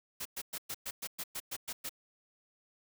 white noise bursts, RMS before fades -39 dBFS, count 11, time 0.2-1.894 s, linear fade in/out 10 ms, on 54 ms, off 110 ms, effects none

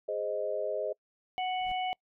sine chord, Ab major, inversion none, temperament equal, 415.3 / 523.3 / 622.3 Hz, Ab4 / C5 / Eb5, 0 / 0 / 0 cents, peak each -36 / -35 / -33 dBFS, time 0.08-0.93 s, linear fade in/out 10 ms
harmonic tone, 740 Hz, F#5, in tune, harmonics 1 / 3 / 4, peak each -30 / -40 / -40 dBFS, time 1.38-1.93 s, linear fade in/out 0 ms
brown noise with exponential growth, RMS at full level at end -41 dBFS, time 1.53-1.72 s, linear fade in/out 5 ms, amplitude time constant 40 ms
effects noise-tail reverb RT60 0.1 s tail -26 dB re dry

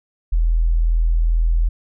sine tone, 41.2 Hz, E1, in tune, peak -13 dBFS, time 0.32-1.69 s, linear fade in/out 10 ms, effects none

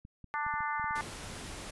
clicks, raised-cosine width 5 ms, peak -36 dBFS, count 8, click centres 0.051 / 0.243 / 0.465 / 0.54 / 0.606 / 0.797 / 0.843 / 0.909 s
harmonic tone, 295.5 Hz, D4, 11 cents sharp, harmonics 3 / 4 / 5 / 6 / 7, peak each -35 / -36 / -39 / -40 / -42 dBFS, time 0.34-1.01 s, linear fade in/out 0 ms
pink noise, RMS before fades -43 dBFS, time 0.95-1.71 s, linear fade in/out 10 ms
effects resampled to 24000 Hz

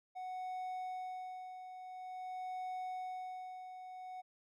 triangle tone with tremolo, 740 Hz, F#5, in tune, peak -37 dBFS, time 0.15-4.22 s, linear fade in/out 20 ms, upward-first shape sine, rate 0.48 Hz, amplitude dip 60%, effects none

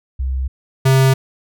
sine / square tone pair in turn, 65.4 / 132.97 Hz, C2 / C3, 0 / +28 cents, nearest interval octave, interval 1228 cents, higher second, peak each -17 / -10 dBFS, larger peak second, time 0.19-0.48 / 0.85-1.14 s, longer neither, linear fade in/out 10 ms, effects none

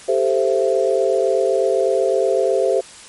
sine chord, A minor seventh, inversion third, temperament equal with one note detuned, 392 / 440 / 523.3 / 668.1 Hz, G4 / A4 / C5 / E5, 0 / 0 / 0 / +23 cents, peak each -19 / -21 / -18 / -22 dBFS, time 0.08-2.81 s, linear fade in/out 10 ms, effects white hiss -40 dBFS RMS until 3.08 s + MP3 48 kbps

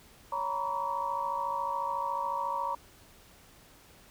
sine tone cluster, 558 / 935 / 989 / 1136 Hz, C#5 / A#5 / B5 / C#6, +11 / +5 / +2 / +42 cents, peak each -40 / -32 / -36 / -37 dBFS, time 0.32-2.75 s, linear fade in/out 5 ms, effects pink hiss -57 dBFS RMS until 4.1 s

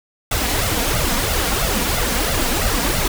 pink noise with flanger, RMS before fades -19 dBFS, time 0.31-3.08 s, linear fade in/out 5 ms, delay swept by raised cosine 1.4 to 4.3 ms, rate 3 Hz, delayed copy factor +0.75, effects none

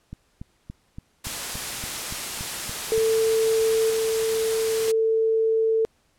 click train, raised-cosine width 5 ms, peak -23 dBFS, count 11, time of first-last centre 0.13-2.979 s, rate 3.51 Hz
white noise, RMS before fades -30 dBFS, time 1.24-4.92 s, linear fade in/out 10 ms
sine tone with tremolo, 445.7 Hz, A4, 22 cents sharp, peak -18 dBFS, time 2.92-5.85 s, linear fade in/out 0 ms, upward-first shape square, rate 0.51 Hz, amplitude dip 30%
effects pink hiss -65 dBFS RMS until 6.18 s + low-pass 11000 Hz 12 dB/octave

